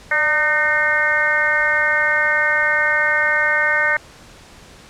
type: harmonic tone with a mistuned harmonic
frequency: 304.8 Hz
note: D#4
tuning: 36 cents flat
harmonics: 2 / 3 / 4 / 5 / 6 / 7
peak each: -25 / -27 / -27 / -19 / -18 / -22 dBFS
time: 0.11-3.97 s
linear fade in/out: 5 ms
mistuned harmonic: 2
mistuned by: -44 cents
effects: pink hiss -43 dBFS RMS until 4.89 s + low-pass 8000 Hz 12 dB/octave